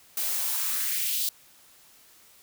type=noise with high-pass filter sweep; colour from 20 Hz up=blue; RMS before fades=-28 dBFS; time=0.17-1.29 s; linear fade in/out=2 ms; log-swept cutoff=410 to 4000 Hz; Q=2; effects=white hiss -56 dBFS RMS until 2.42 s